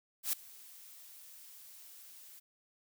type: noise with ADSR envelope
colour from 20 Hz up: blue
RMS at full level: -31 dBFS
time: 0.23-2.4 s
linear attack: 100 ms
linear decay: 4 ms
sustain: -23 dB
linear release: 14 ms
effects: none